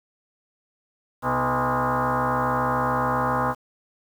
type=tone with frequency modulation; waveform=sine; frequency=127.6 Hz; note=C3; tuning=43 cents flat; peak=-20 dBFS; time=1.22-3.55 s; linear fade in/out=50 ms; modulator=188 Hz; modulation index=6.7; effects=8-bit